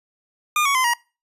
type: tone with pitch steps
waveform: 25% pulse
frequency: 1212 / 1117.8 / 1031 / 950.9 Hz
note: D#6 / C#6 / C6 / A#5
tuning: -46 / +14 / -26 / +34 cents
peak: -13 dBFS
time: 0.56-0.936 s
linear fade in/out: 2 ms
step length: 94 ms
effects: noise-tail reverb RT60 0.3 s tail -23 dB re dry + resampled to 32000 Hz